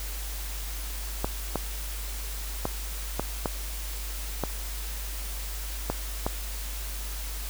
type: clicks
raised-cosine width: 1 ms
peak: -12 dBFS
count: 8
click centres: 1.245 / 1.557 / 2.654 / 3.196 / 3.458 / 4.437 / 5.9 / 6.265 s
effects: added 50 Hz sine -33 dBFS peak until 7.49 s + white hiss -39 dBFS RMS until 7.49 s